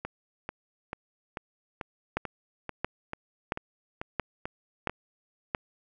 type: two click trains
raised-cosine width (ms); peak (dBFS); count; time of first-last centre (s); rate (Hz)
0.5; -19 / -12; 12 / 6; 0.05-4.896 / 2.17-5.548; 2.27 / 1.48
effects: none